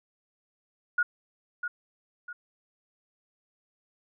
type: tone with echo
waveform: sine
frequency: 1439 Hz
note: F#6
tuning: 49 cents flat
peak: -21 dBFS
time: 0.98-1.03 s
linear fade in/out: 5 ms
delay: 650 ms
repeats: 2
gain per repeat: -8 dB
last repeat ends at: 2.33 s
effects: none